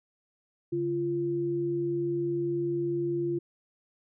sine tone pair together, 142.52 / 344.6 Hz, C#3 / F4, +48 / -23 cents, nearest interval octave + minor third, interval 1529 cents, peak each -35 / -27 dBFS, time 0.72-3.39 s, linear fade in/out 10 ms, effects none

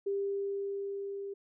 sine tone with level ramp, 397.6 Hz, G4, 25 cents sharp, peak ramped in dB -29 to -37 dBFS, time 0.06-1.34 s, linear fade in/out 10 ms, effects none

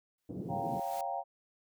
white noise with exponential growth, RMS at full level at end -47 dBFS, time 0.18-1.01 s, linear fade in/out 2 ms, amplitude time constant 180 ms
pink band-pass noise, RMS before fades -40 dBFS, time 0.29-0.8 s, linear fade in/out 5 ms, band 120 to 420 Hz, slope 24 dB/octave
sine chord, G half-diminished seventh, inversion second, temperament equal, 554.4 / 698.5 / 784 / 932.3 Hz, Db5 / F5 / G5 / Bb5, 0 / 0 / 0 / 0 cents, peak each -42 / -37 / -37 / -42 dBFS, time 0.48-1.24 s, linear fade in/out 50 ms
effects none

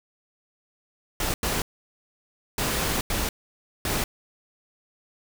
pink noise bursts at uneven times, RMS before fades -26 dBFS, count 5, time 1.2-1.34 / 1.43-1.62 / 2.58-3.01 / 3.1-3.29 / 3.85-4.04 s, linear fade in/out 2 ms, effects none

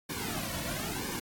pink noise with flanger, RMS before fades -36 dBFS, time 0.09-1.2 s, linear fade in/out 10 ms, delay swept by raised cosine 1.5 to 2.5 ms, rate 1 Hz, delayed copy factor -0.8, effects AAC 64 kbps

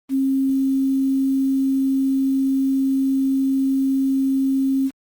sine tone with quantisation, 268.6 Hz, C4, 46 cents sharp, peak -16 dBFS, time 0.09-4.91 s, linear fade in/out 50 ms, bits 7, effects Opus 24 kbps

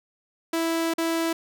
sawtooth tone with dropouts, 329.6 Hz, E4, in tune, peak -19 dBFS, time 0.53-1.33 s, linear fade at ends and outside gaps 5 ms, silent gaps 0.938-0.981 s, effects none

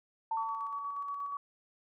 sine tone with exponential decay, 896 Hz, A5, 31 cents sharp, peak -29 dBFS, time 0.31-1.28 s, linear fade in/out 5 ms, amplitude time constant 210 ms
sine tone with tremolo, 1133 Hz, C#6, 37 cents sharp, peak -34 dBFS, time 0.37-1.37 s, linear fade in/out 2 ms, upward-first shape square, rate 8.4 Hz, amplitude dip 30%
effects none

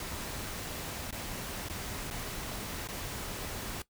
pink noise with dropouts, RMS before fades -39 dBFS, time 0-3.82 s, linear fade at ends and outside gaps 2 ms, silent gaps 1.108-1.125 / 1.686-1.697 / 2.103-2.109 / 2.874-2.886 s, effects noise-tail reverb RT60 0.1 s tail -17 dB re dry

